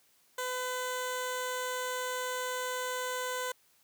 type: tone with notch filter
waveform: 10% pulse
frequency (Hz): 504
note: B4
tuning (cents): +35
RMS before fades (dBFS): -35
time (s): 0.38-3.52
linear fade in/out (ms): 5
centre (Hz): 2400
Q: 1.6
effects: white hiss -67 dBFS RMS until 3.83 s + high-pass 80 Hz 12 dB/octave